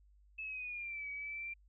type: exponential two-way sweep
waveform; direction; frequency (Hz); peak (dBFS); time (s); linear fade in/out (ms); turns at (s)
sine; down then up; 2619 to 2265 to 2372; -40; 0.38-1.54; 10; 1.1
effects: added 50 Hz sine -62 dBFS peak until 1.68 s